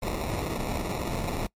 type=noise with sample-and-hold; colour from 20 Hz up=pink; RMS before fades=-30 dBFS; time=0.02-1.47 s; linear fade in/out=10 ms; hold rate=1575 Hz; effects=noise-tail reverb RT60 0.1 s tail -23 dB re dry + MP3 64 kbps